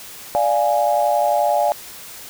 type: chord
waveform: sine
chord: D diminished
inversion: none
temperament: equal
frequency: 587.3 / 698.5 / 830.6 Hz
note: D5 / F5 / Ab5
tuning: 0 / 0 / 0 cents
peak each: -19 dBFS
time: 0.35-1.72 s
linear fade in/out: 0 ms
effects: white hiss -37 dBFS RMS until 2.29 s